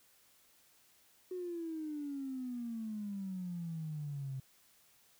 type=exponential sweep; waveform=triangle; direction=down; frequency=370 to 130.81 Hz; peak=-34 dBFS; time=1.31-4.4 s; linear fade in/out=5 ms; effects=tanh soft clip ceiling -36 dBFS + white hiss -67 dBFS RMS until 5.19 s